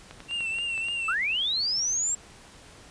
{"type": "clicks", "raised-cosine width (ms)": 0.3, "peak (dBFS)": -26, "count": 7, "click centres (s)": [0.11, 0.204, 0.311, 0.407, 0.586, 0.778, 0.885]}
{"type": "tone with vibrato", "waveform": "triangle", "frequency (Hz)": 2734, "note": "F7", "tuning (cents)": -37, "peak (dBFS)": -26, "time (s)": [0.28, 1.15], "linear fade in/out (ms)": 50, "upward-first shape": "triangle", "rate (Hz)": 3.5, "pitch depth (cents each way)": 62}
{"type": "linear sweep", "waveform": "sine", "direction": "up", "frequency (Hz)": [1238, 7600], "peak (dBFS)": -24, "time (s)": [1.08, 2.15], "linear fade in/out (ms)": 5}
{"effects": ["pink hiss -50 dBFS RMS until 2.9 s", "resampled to 22050 Hz"]}